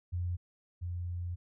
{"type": "tone pair in turn", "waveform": "sine", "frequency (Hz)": [88.3, 87.81], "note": ["F2", "F2"], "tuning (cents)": [20, 10], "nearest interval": "unison", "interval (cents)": 10, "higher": "first", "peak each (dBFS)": [-31, -34], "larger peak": "first", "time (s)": [[0.12, 0.37], [0.81, 1.36]], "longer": "second", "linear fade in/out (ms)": 20, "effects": []}